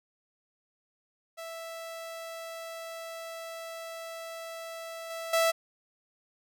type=tone with level steps; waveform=sawtooth; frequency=659.3 Hz; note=E5; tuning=in tune; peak=-35 / -32 / -19 dBFS; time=1.37-5.52 s; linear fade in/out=20 ms; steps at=5.1 / 5.33 s; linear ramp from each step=5 ms; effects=none